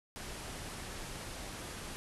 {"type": "low-pass noise", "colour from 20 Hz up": "pink", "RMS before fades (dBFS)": -44, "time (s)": [0.16, 1.96], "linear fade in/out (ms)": 0, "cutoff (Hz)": 12000, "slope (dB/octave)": 96, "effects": []}